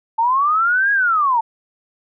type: linear two-way sweep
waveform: sine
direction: up then down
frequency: 880 to 1661.2 to 880 Hz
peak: -13 dBFS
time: 0.18-1.41 s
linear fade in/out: 10 ms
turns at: 0.92 s
effects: none